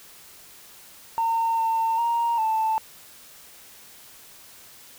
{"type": "tone with pitch steps", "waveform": "sine", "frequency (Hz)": [912, 903, 934, 882], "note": ["A#5", "A5", "A#5", "A5"], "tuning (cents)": [-38, 45, 3, 4], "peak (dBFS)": -19, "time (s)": [1.18, 2.78], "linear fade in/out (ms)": 0, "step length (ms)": 400, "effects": ["tanh soft clip ceiling -17 dBFS", "white hiss -48 dBFS RMS until 4.98 s"]}